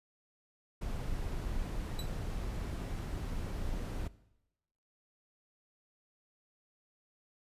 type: noise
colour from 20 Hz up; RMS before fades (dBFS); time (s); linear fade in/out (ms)
brown; -37; 0.81-4.08; 10
type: tone with exponential decay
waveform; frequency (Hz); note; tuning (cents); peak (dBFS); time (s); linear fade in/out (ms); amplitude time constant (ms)
sawtooth; 3951; B7; 0; -34; 1.99-2.1; 1; 22
effects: noise-tail reverb RT60 0.9 s tail -19 dB re dry + resampled to 32000 Hz